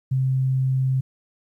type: tone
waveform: sine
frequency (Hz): 131.5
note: C3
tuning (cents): +9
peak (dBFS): -18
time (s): 0.11-1.01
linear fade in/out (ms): 10
effects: 10-bit